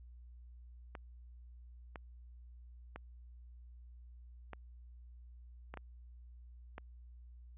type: clicks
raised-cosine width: 0.5 ms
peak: -30 dBFS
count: 7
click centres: 0.952 / 1.958 / 2.96 / 4.533 / 5.74 / 5.773 / 6.781 s
effects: added 60 Hz sine -52 dBFS peak until 7.57 s + resampled to 8000 Hz